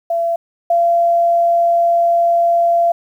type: tone pair in turn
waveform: sine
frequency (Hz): 676 / 684.2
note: E5 / F5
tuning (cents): +43 / -36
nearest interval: unison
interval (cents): 21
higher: second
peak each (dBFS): -14 / -10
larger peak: second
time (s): 0.1-0.36 / 0.7-2.92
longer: second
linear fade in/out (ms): 5
effects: 8-bit

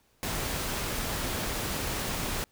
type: noise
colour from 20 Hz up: pink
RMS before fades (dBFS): -32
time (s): 0.23-2.44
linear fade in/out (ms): 0
effects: pink hiss -67 dBFS RMS until 2.51 s

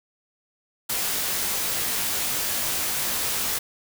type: noise with comb filter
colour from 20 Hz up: white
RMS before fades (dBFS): -26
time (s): 0.89-3.59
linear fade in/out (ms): 10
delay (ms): 19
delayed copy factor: -0.65
effects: none

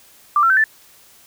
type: tone with pitch steps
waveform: sine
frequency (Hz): 1181 / 1348.8 / 1540.4 / 1759.3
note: D6 / E6 / G6 / A6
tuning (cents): +9 / +39 / -31 / -1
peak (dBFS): -11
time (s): 0.36-0.64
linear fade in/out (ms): 2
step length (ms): 70
effects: white hiss -49 dBFS RMS until 1.26 s

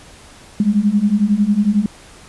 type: beating tone pair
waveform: sine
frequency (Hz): 200 / 211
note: G3 / G#3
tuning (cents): +35 / +28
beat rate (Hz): 11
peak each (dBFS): -16 / -14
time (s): 0.6-1.86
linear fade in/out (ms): 2
effects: pink hiss -42 dBFS RMS until 2.28 s + resampled to 24000 Hz

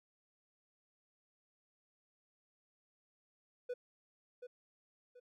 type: tone with echo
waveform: triangle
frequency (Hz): 493.9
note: B4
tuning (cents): 0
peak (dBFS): -35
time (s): 3.69-3.74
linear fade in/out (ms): 10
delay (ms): 730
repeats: 2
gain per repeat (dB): -9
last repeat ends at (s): 5.2
effects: none

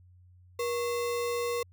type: tone with sample-and-hold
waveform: sine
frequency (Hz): 477.5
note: A#4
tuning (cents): +42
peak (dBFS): -28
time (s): 0.59-1.63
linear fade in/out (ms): 5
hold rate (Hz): 1575
effects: added 90 Hz sine -54 dBFS peak until 1.72 s

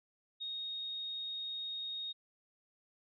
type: tone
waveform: sine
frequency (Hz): 3729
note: A#7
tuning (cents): 0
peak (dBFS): -38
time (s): 0.4-2.13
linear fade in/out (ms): 20
effects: none

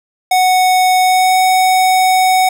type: tone with pitch glide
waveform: square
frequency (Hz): 740 to 746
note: F#5 to F#5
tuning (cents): 0 to +14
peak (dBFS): -9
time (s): 0.31-2.49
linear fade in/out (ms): 5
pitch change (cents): +14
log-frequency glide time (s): 1.01-1.38
effects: none

